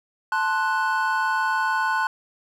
triangle chord, F# diminished, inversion first, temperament equal, 880 / 1046.5 / 1480 Hz, A5 / C6 / F#6, 0 / 0 / 0 cents, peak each -23 / -24 / -22 dBFS, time 0.32-2.07 s, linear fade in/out 2 ms, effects none

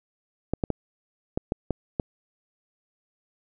clicks, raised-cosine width 2 ms, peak -11 dBFS, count 7, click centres 0.536 / 0.638 / 0.703 / 1.375 / 1.521 / 1.707 / 1.998 s, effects none

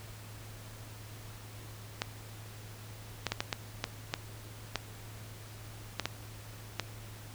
clicks, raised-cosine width 0.2 ms, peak -13 dBFS, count 11, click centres 2.019 / 3.267 / 3.32 / 3.405 / 3.528 / 3.841 / 4.139 / 4.757 / 5.997 / 6.056 / 6.797 s, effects added 107 Hz sine -47 dBFS peak until 7.34 s + pink hiss -51 dBFS RMS until 7.34 s

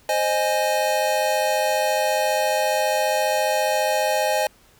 square chord, Ab major, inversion first, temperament equal with one note detuned, 523.3 / 618 / 830.6 Hz, C5 / Eb5 / Ab5, 0 / -12 / 0 cents, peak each -26 / -23 / -24 dBFS, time 0.09-4.47 s, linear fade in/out 2 ms, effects pink hiss -55 dBFS RMS until 4.79 s

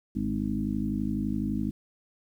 harmonic tone with a mistuned harmonic, 51.91 Hz, G#1, in tune, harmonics 1 / 2 / 3 / 4 / 5 / 6, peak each -37 / -37 / -39 / -30 / -32 / -35 dBFS, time 0.15-1.71 s, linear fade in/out 10 ms, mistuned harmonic 3, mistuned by -38 cents, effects 10-bit

